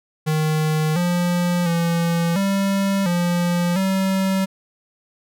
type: tone with pitch steps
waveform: square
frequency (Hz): 155.4 / 175.8 / 169 / 196.3 / 174.6 / 191.5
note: D#3 / F3 / E3 / G3 / F3 / G3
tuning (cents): -2 / +12 / +43 / +3 / 0 / -40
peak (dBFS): -18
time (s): 0.26-4.46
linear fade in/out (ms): 20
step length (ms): 700
effects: none